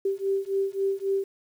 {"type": "beating tone pair", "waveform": "sine", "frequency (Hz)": [389.2, 392.9], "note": ["G4", "G4"], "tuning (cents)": [-12, 4], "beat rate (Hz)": 3.7, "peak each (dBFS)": [-27, -27], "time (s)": [0.05, 1.24], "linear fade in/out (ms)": 5, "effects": ["9-bit"]}